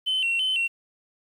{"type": "tone with vibrato", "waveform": "sine", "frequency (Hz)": 2886, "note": "F#7", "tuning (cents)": -44, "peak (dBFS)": -20, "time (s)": [0.06, 0.68], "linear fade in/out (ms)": 20, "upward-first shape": "square", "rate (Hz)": 3, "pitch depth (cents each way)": 98, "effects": ["tanh soft clip ceiling -19 dBFS", "9-bit"]}